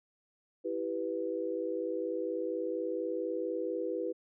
sine chord, E minor, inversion none, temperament equal with one note detuned, 329.6 / 389.7 / 493.9 Hz, E4 / G4 / B4, 0 / -10 / 0 cents, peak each -37 / -37 / -35 dBFS, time 0.64-4.13 s, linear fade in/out 20 ms, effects none

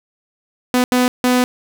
sawtooth tone bursts at uneven times, 249.8 Hz, B3, 20 cents sharp, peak -8 dBFS, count 3, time 0.74-0.84 / 0.92-1.08 / 1.24-1.44 s, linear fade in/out 0 ms, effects none

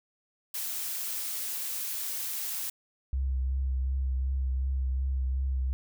blue noise, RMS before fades -34 dBFS, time 0.54-2.7 s, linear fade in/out 5 ms
sine tone with vibrato, 65.7 Hz, C2, 8 cents sharp, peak -26 dBFS, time 3.13-5.73 s, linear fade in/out 0 ms, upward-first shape triangle, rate 2.7 Hz, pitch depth 33 cents each way
effects none

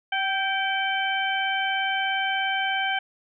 harmonic tone with a mistuned harmonic, 771 Hz, G5, 29 cents flat, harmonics 1 / 2 / 3 / 4, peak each -27 / -27 / -30 / -30 dBFS, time 0.12-2.99 s, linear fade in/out 5 ms, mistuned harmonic 2, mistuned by +32 cents, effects none

